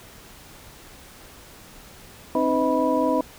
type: tone cluster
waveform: sine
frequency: 263.2 / 307.9 / 505 / 637 / 981 Hz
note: C4 / D#4 / B4 / D#5 / B5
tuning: +10 / -18 / +39 / +41 / -12 cents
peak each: -25 dBFS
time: 2.35-3.21 s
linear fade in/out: 2 ms
effects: pink hiss -46 dBFS RMS until 3.38 s